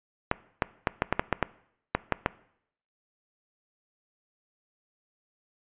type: clicks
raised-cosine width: 0.5 ms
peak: -7 dBFS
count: 11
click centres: 0.314 / 0.622 / 0.872 / 1.021 / 1.126 / 1.195 / 1.327 / 1.427 / 1.95 / 2.123 / 2.261 s
effects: noise-tail reverb RT60 0.7 s tail -20 dB re dry + resampled to 8000 Hz